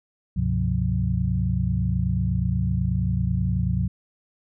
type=tone cluster; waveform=sine; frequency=69.9 / 100.4 / 128.5 / 178.6 Hz; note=C#2 / G2 / C3 / F3; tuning=+15 / +42 / -31 / +39 cents; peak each=-26 dBFS; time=0.36-3.88 s; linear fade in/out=10 ms; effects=none